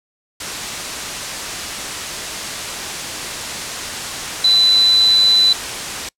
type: tone in noise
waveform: sine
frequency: 3998 Hz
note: B7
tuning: 20 cents sharp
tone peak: -9 dBFS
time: 4.44-5.53 s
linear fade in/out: 5 ms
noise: white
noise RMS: -24 dBFS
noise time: 0.4-6.09 s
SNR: +12 dB
effects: noise-tail reverb RT60 0.1 s tail -26 dB re dry + low-pass 8000 Hz 12 dB/octave